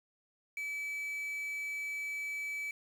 triangle tone with quantisation, 2300 Hz, D7, 37 cents flat, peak -34 dBFS, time 0.57-2.71 s, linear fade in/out 2 ms, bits 9, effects none

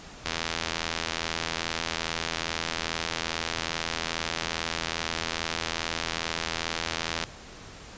click train, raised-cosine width 0.2 ms, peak -10 dBFS, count 576, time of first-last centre 0.26-7.238 s, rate 82.4 Hz, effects pink hiss -45 dBFS RMS until 7.97 s + resampled to 16000 Hz

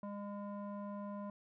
square tone with low-pass filter, 203.3 Hz, G#3, 37 cents flat, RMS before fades -44 dBFS, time 0.03-1.3 s, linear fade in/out 2 ms, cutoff 890 Hz, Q 3.6, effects none

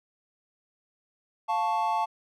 triangle chord, F augmented, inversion none, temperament equal with one note detuned, 701.3 / 880 / 1108.7 Hz, F5 / A5 / C#6, +7 / 0 / 0 cents, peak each -29 / -24 / -30 dBFS, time 1.48-2.06 s, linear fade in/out 20 ms, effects none

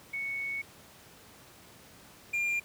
sine / triangle tone pair in turn, 2217 / 2399 Hz, C#7 / D7, 0 / +36 cents, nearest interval minor second, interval 136 cents, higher second, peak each -32 / -26 dBFS, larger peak second, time 0.13-0.62 / 2.33-2.6 s, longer first, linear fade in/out 10 ms, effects pink hiss -54 dBFS RMS until 2.64 s + high-pass 80 Hz 12 dB/octave

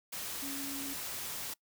sine tone in noise, 277.2 Hz, C#4, in tune, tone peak -41 dBFS, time 0.42-0.94 s, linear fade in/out 10 ms, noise white, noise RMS -40 dBFS, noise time 0.12-1.54 s, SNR -4 dB, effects noise-tail reverb RT60 0.1 s tail -23 dB re dry

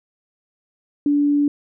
sine tone, 289.4 Hz, D4, 25 cents flat, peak -14 dBFS, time 1.06-1.48 s, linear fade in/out 2 ms, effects none

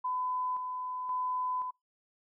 sine tone with tremolo, 1007 Hz, B5, 33 cents sharp, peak -30 dBFS, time 0.04-1.71 s, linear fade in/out 10 ms, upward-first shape square, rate 0.95 Hz, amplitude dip 40%, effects noise-tail reverb RT60 0.2 s tail -26 dB re dry

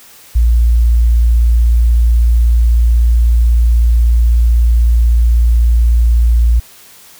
sine tone, 58.1 Hz, A#1, 5 cents flat, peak -6 dBFS, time 0.35-6.6 s, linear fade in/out 10 ms, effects white hiss -40 dBFS RMS until 7.19 s

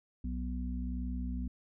harmonic tone, 61.74 Hz, B1, in tune, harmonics 1 / 3 / 4, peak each -35 / -42 / -40 dBFS, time 0.24-1.48 s, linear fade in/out 5 ms, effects none

